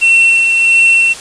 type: tone with tremolo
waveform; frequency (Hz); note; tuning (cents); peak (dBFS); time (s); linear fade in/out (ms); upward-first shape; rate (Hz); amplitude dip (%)
triangle; 2707; E7; +45; -3; 0.01-1.14; 20; sine; 1.5; 35
effects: white hiss -28 dBFS RMS until 1.2 s + resampled to 22050 Hz